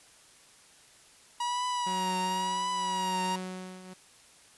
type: tone with vibrato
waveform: 45% pulse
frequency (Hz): 960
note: B5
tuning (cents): -49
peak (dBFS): -29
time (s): 1.4-3.36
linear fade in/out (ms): 5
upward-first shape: triangle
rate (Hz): 0.96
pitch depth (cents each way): 64
type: tone with tremolo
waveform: sawtooth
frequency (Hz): 185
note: F#3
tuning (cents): 0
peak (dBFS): -29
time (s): 1.86-3.94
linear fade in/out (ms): 10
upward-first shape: triangle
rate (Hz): 0.89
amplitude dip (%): 80
effects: white hiss -57 dBFS RMS until 4.57 s + resampled to 24000 Hz